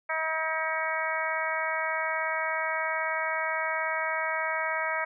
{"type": "harmonic tone", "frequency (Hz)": 318.8, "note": "D#4", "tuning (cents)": 42, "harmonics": [2, 3, 4, 5, 6, 7], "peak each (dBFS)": [-34, -34, -34, -34, -34, -34], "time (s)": [0.09, 5.05], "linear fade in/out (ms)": 10, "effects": []}